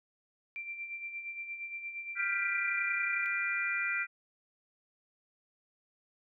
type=tone with tremolo; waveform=sine; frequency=2357 Hz; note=D7; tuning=6 cents sharp; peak=-36 dBFS; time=0.56-3.26 s; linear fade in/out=0 ms; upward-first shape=sine; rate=8.6 Hz; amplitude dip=55%
type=chord; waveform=sine; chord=G dominant seventh; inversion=third; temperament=equal with one note detuned; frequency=1396.9 / 1568 / 1975.5 / 2388 Hz; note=F6 / G6 / B6 / D7; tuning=0 / 0 / 0 / +28 cents; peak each=-36 / -39 / -35 / -34 dBFS; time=2.15-4.07 s; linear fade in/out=50 ms
effects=none